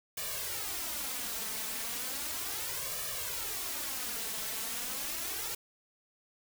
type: noise with flanger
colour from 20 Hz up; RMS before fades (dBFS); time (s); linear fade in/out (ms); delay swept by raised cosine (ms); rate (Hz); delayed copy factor
white; -37; 0.17-5.55; 5; 1.7 to 4.6; 0.35; +0.8
effects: none